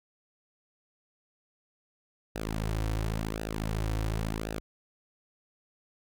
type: tone with flanger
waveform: sawtooth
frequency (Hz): 54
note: A1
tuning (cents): -32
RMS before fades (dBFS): -32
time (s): 2.35-4.6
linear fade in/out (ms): 10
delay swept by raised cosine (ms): 0.91 to 4.91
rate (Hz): 0.93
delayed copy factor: -0.75
effects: none